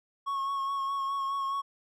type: tone with vibrato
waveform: triangle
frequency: 1098 Hz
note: C#6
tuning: 17 cents flat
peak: -27 dBFS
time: 0.26-1.62 s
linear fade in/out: 20 ms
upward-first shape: sine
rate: 4.8 Hz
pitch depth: 24 cents each way
effects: none